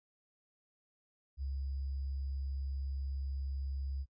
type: tone with sample-and-hold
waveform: sine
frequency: 68.1 Hz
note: C#2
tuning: 30 cents flat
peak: -35 dBFS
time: 1.37-4.06 s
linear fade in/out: 50 ms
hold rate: 4900 Hz
effects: noise-tail reverb RT60 0.1 s tail -25 dB re dry + resampled to 16000 Hz